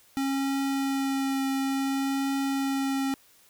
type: tone with vibrato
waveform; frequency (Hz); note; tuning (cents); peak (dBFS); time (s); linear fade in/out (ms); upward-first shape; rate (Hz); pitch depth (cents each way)
square; 271.8; C#4; -34; -26; 0.17-3.14; 0; triangle; 0.57; 13
effects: white hiss -59 dBFS RMS until 3.49 s